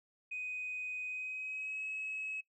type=tone with pitch glide; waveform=sine; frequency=2500 to 2569 Hz; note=D#7 to E7; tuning=+8 to -45 cents; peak=-37 dBFS; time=0.31-2.41 s; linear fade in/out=10 ms; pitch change=+47 cents; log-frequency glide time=1.07-1.85 s; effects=noise-tail reverb RT60 0.1 s tail -20 dB re dry + tanh soft clip ceiling -33 dBFS